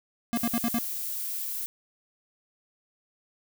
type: tone bursts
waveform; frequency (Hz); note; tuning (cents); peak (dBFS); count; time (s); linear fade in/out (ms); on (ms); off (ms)
square; 234.4; A#3; +10; -25; 5; 0.33-0.786; 0; 44; 59
type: noise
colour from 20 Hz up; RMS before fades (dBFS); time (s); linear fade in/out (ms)
violet; -33; 0.36-1.66; 0
effects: none

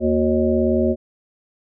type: harmonic tone with a mistuned harmonic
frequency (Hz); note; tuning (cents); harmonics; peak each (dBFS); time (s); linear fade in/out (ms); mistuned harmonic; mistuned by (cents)
77.78; D#2; 0; 1 / 3 / 5 / 7 / 8; -25 / -19 / -20 / -23 / -24; 0-0.96; 50; 5; -100
effects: none

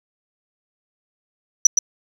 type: tone with echo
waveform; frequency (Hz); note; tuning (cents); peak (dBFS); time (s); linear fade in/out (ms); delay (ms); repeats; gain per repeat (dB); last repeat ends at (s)
sine; 5920; F#8; 0; -3; 1.65-1.67; 5; 120; 1; -8; 1.79
effects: tanh soft clip ceiling -2 dBFS + 7-bit

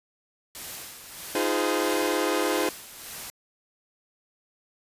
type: noise with tremolo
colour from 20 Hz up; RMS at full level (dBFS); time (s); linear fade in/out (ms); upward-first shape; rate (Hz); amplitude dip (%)
white; -37; 0.55-3.3; 0; sine; 1.6; 55
type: chord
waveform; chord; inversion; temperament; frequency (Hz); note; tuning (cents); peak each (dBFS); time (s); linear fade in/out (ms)
sawtooth; F minor seventh; third; equal with one note detuned; 311.1 / 349.2 / 415.3 / 512.8; Eb4 / F4 / Ab4 / C5; 0 / 0 / 0 / -35; -25; 1.35-2.69; 2
effects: resampled to 32000 Hz

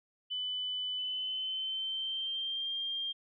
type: tone with pitch glide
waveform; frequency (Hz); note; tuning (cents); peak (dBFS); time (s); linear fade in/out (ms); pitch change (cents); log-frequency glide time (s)
sine; 3000 to 3197; F#7 to G7; +23 to +33; -33; 0.3-3.13; 20; +110; 0.96-2.72
effects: none

